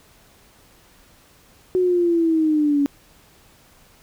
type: linear sweep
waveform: sine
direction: down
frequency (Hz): 370 to 280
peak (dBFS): -15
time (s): 1.75-2.86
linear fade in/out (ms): 0
effects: pink hiss -53 dBFS RMS until 4.02 s